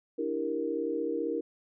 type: chord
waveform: sine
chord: E half-diminished seventh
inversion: third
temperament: equal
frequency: 293.7 / 329.6 / 392 / 466.2 Hz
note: D4 / E4 / G4 / Bb4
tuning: 0 / 0 / 0 / 0 cents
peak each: -36 / -34 / -38 / -32 dBFS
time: 0.18-1.41 s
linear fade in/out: 10 ms
effects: none